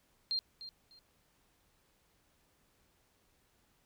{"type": "tone with echo", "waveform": "sine", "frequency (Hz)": 4192, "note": "C8", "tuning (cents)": 2, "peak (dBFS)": -31, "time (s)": [0.31, 0.39], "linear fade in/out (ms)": 0, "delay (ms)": 300, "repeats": 2, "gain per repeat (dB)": -13, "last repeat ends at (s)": 0.99, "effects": ["pink hiss -72 dBFS RMS until 3.85 s"]}